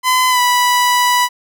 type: tone with pitch glide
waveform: sawtooth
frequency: 1017 to 984.6 Hz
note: C6 to B5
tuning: -50 to -6 cents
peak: -7 dBFS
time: 0.03-1.29 s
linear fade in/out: 50 ms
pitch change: -56 cents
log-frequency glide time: 0.29-0.4 s
effects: none